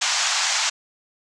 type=band-pass noise; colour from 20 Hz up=white; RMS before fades=-22 dBFS; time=0.01-0.7 s; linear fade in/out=10 ms; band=690 to 7300 Hz; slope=48 dB/octave; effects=none